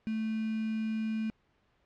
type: tone with quantisation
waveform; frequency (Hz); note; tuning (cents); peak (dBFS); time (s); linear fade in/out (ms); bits
sine; 220; A3; 0; -30; 0.07-1.3; 0; 7
effects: pink hiss -71 dBFS RMS until 1.85 s + low-pass 3000 Hz 12 dB/octave